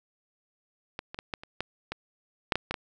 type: clicks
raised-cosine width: 0.3 ms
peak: -18 / -23 / -19 / -15 / -27 / -14 / -17 / -7 / -10 / -14 / -16 dBFS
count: 11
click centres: 0.991 / 1.145 / 1.189 / 1.338 / 1.435 / 1.606 / 1.92 / 2.522 / 2.556 / 2.71 / 2.742 s
effects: none